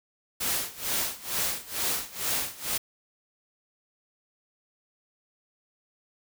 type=noise with tremolo; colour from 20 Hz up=white; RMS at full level=-27 dBFS; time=0.4-2.78 s; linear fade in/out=10 ms; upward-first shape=sine; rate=2.2 Hz; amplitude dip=90%; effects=none